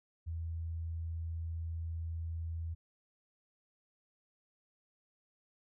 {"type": "tone", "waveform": "sine", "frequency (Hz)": 82.41, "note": "E2", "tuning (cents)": 0, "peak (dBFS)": -36, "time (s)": [0.26, 2.75], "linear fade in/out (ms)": 20, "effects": []}